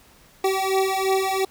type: beating tone pair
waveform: 25% pulse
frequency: 382 / 384.9 Hz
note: G4 / G4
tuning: -45 / -32 cents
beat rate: 2.9 Hz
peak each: -19 dBFS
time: 0.44-1.45 s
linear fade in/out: 5 ms
effects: pink hiss -53 dBFS RMS until 1.5 s